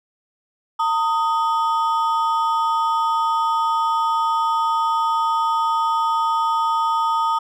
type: ring-modulated tone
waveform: triangle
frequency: 1079 Hz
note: C#6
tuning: 47 cents flat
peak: -12 dBFS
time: 0.79-7.39 s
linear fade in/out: 10 ms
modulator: 170 Hz
effects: none